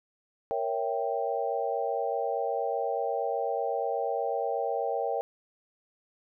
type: chord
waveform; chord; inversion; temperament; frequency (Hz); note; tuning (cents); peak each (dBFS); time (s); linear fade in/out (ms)
sine; A# diminished seventh; none; equal; 466.2 / 554.4 / 659.3 / 784; A#4 / C#5 / E5 / G5; 0 / 0 / 0 / 0; -32 / -33 / -34 / -32; 0.51-5.21; 0
effects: none